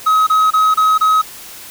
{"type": "tone bursts", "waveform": "triangle", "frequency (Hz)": 1272, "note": "D#6", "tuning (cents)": 38, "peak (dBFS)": -7, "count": 5, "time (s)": [0.06, 1.218], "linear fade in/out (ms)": 10, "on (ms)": 210, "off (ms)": 27, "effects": ["white hiss -34 dBFS RMS until 1.7 s"]}